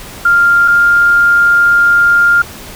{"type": "tone pair in turn", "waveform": "sine", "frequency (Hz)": [1396.9, 1402.4], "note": ["F6", "F6"], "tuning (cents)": [0, 7], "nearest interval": "unison", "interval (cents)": 7, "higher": "second", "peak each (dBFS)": -5, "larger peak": "neither", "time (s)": [[0.25, 0.68], [0.68, 2.42]], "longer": "second", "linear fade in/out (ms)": 5, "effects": ["pink hiss -30 dBFS RMS until 2.75 s"]}